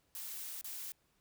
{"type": "noise with dropouts", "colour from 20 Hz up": "blue", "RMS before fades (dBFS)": -44, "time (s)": [0.15, 0.92], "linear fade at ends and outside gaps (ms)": 1, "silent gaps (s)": [0.612, 0.644], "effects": ["pink hiss -75 dBFS RMS until 1.2 s"]}